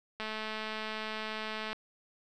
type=click train; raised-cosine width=0.3 ms; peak=-22 dBFS; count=333; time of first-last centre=0.2-1.73 s; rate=217 Hz; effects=none